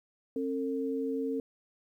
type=tone pair together; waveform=sine; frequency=269.1 / 452 Hz; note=C4 / A4; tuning=+49 / +47 cents; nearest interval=major sixth; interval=898 cents; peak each=-32 / -33 dBFS; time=0.36-1.4 s; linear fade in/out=2 ms; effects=11-bit